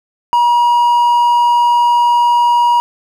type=tone; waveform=triangle; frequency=957 Hz; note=A#5; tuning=45 cents sharp; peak=-6 dBFS; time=0.33-2.8 s; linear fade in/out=0 ms; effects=none